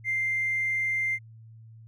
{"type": "tone with tanh clipping", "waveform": "triangle", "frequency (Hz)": 2093, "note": "C7", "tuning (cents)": 0, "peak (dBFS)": -24, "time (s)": [0.04, 1.19], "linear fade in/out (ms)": 50, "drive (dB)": 1, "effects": ["added 112 Hz sine -46 dBFS peak until 1.87 s"]}